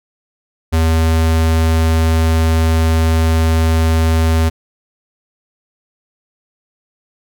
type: tone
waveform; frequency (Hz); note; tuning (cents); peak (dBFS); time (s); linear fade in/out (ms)
square; 81; E2; -30; -11; 0.72-4.5; 20
effects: none